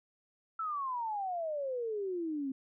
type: exponential sweep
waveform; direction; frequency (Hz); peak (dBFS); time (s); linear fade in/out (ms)
sine; down; 1339 to 261.6; -33; 0.59-2.52; 5
effects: none